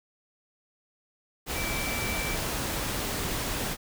sine tone in noise, 2324 Hz, D7, 19 cents flat, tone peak -34 dBFS, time 1.53-2.38 s, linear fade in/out 50 ms, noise pink, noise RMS -31 dBFS, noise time 1.46-3.77 s, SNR -6 dB, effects none

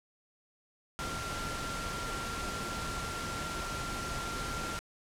sine tone in noise, 1377 Hz, F6, 25 cents flat, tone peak -39 dBFS, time 0.99-4.79 s, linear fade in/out 0 ms, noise pink, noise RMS -38 dBFS, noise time 0.99-4.79 s, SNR -4 dB, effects low-pass 9000 Hz 12 dB/octave

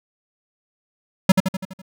square tone with echo, 189.2 Hz, F#3, 39 cents sharp, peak -8 dBFS, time 1.29-1.32 s, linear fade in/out 5 ms, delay 83 ms, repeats 6, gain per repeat -5 dB, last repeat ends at 1.818 s, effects none

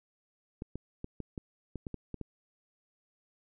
clicks, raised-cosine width 3 ms, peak -25 dBFS, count 10, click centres 0.621 / 0.756 / 1.044 / 1.203 / 1.378 / 1.757 / 1.868 / 1.943 / 2.143 / 2.213 s, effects none

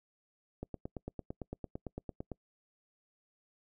click train, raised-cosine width 2 ms, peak -26 dBFS, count 16, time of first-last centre 0.63-2.317 s, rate 8.89 Hz, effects noise-tail reverb RT60 0.1 s tail -26 dB re dry

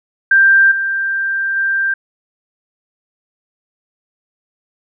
sine tone with level steps, 1580 Hz, G6, 13 cents sharp, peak -6 / -15 / -13 dBFS, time 0.31-1.94 s, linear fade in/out 5 ms, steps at 0.71 / 1.56 s, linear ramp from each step 10 ms, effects none

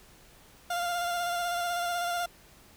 30% pulse tone with vibrato, 698.5 Hz, F5, in tune, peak -26 dBFS, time 0.7-2.26 s, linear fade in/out 5 ms, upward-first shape square, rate 16 Hz, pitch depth 19 cents each way, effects pink hiss -56 dBFS RMS until 2.76 s

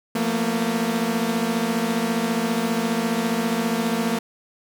sawtooth tone cluster, 174.4 / 225.1 / 239.9 Hz, F3 / A3 / A#3, -2 / +40 / +50 cents, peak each -26 / -19 / -22 dBFS, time 0.15-4.19 s, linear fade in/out 5 ms, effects none

